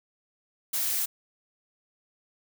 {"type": "noise", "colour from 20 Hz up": "blue", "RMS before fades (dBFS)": -28, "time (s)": [0.73, 1.06], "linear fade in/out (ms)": 10, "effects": []}